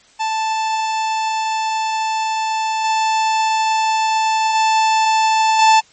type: tone with level steps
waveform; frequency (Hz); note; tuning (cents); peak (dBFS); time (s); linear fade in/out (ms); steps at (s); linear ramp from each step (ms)
45% pulse; 880; A5; 0; -17 / -14 / -12 / -8; 0.19-5.81; 20; 2.84 / 4.55 / 5.59; 2
effects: white hiss -50 dBFS RMS until 5.92 s + MP3 32 kbps